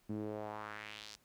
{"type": "tone with band-pass filter sweep", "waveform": "sawtooth", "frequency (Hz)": 106.1, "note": "G#2", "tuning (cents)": 38, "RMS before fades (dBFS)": -44, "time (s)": [0.09, 1.16], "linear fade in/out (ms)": 10, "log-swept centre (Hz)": [240, 5500], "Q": 2.1, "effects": ["pink hiss -71 dBFS RMS until 1.24 s"]}